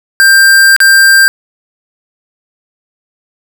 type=tone with dropouts; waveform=square; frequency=1575 Hz; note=G6; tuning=8 cents sharp; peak=-3 dBFS; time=0.2-1.28 s; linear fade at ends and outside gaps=0 ms; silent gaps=0.764-0.803 s; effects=none